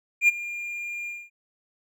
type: tone with ADSR envelope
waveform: triangle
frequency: 2406 Hz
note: D7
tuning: 41 cents sharp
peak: -11 dBFS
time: 0.21-1.3 s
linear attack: 73 ms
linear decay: 21 ms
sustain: -18 dB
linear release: 230 ms
effects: none